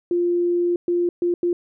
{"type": "tone bursts at uneven times", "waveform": "sine", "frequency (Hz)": 349.2, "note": "F4", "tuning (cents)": 0, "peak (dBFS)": -17, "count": 4, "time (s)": [[0.11, 0.76], [0.88, 1.09], [1.22, 1.34], [1.43, 1.53]], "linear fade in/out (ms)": 2, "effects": []}